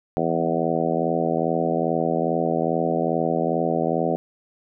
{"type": "harmonic tone with a mistuned harmonic", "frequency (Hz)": 82.41, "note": "E2", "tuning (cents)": 0, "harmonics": [2, 3, 4, 5, 6, 7, 8, 9], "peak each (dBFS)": [-28, -28, -28, -28, -28, -28, -28, -28], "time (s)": [0.17, 4.16], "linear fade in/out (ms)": 0, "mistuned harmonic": 2, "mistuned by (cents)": 17, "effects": []}